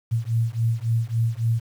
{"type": "beating tone pair", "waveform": "sine", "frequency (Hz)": [113, 116.6], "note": ["A2", "A#2"], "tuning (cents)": [47, 1], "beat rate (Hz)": 3.6, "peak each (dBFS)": -23, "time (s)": [0.11, 1.6], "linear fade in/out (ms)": 20, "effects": ["8-bit"]}